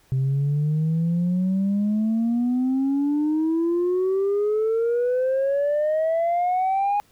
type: exponential sweep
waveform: sine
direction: up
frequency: 130 to 828 Hz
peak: -17 dBFS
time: 0.12-7 s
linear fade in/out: 0 ms
effects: tanh soft clip ceiling -17 dBFS + pink hiss -59 dBFS RMS until 7.11 s